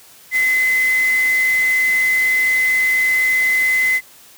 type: tone in noise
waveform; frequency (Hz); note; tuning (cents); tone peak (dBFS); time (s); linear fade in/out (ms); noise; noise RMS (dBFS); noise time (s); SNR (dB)
sine; 2038; C7; -46; -13; 0.31-4.01; 50; white; -30; 0.31-4.01; +14
effects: white hiss -45 dBFS RMS until 4.37 s + high-pass 60 Hz 12 dB/octave